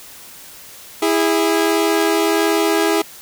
sawtooth tone pair together, 328.5 / 410 Hz, E4 / G#4, -6 / -22 cents, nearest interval major third, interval 384 cents, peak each -13 dBFS, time 1.02-3.02 s, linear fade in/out 5 ms, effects white hiss -39 dBFS RMS until 3.21 s

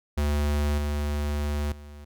square tone with level steps, 73.42 Hz, D2, in tune, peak -23 / -26 / -42 dBFS, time 0.17-2.05 s, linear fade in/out 10 ms, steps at 0.78 / 1.72 s, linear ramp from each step 2 ms, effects none

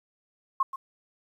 sine tone with echo, 1074 Hz, C6, 45 cents sharp, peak -20 dBFS, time 0.6-0.63 s, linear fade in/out 5 ms, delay 130 ms, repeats 1, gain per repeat -12 dB, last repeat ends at 0.76 s, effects 10-bit

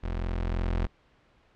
30% pulse tone with level ramp, 43 Hz, F1, 26 cents flat, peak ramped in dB -27 to -22 dBFS, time 0.03-0.87 s, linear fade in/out 10 ms, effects pink hiss -63 dBFS RMS until 1.55 s + low-pass 3000 Hz 12 dB/octave

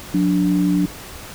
sine tone pair together, 180.9 / 292.1 Hz, F#3 / D4, -39 / -9 cents, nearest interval minor sixth, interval 830 cents, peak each -17 dBFS, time 0.14-0.86 s, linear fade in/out 5 ms, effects pink hiss -36 dBFS RMS until 1.34 s

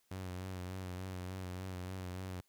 sawtooth tone with vibrato, 92.3 Hz, F#2, 4 cents flat, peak -37 dBFS, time 0.11-2.41 s, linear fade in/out 5 ms, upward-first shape sine, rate 3.4 Hz, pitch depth 41 cents each way, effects white hiss -75 dBFS RMS until 2.48 s

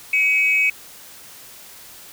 sine tone pair together, 2253 / 2548 Hz, C#7 / D#7, +28 / +41 cents, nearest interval major second, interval 213 cents, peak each -17 / -16 dBFS, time 0.13-0.7 s, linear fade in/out 5 ms, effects tanh soft clip ceiling -8 dBFS + white hiss -42 dBFS RMS until 2.12 s

